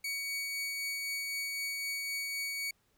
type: tone with tremolo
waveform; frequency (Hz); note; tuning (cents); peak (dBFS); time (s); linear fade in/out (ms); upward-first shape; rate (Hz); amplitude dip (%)
sawtooth; 2250; C#7; +25; -30; 0.04-2.71; 5; triangle; 3.9; 25
effects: pink hiss -73 dBFS RMS until 2.97 s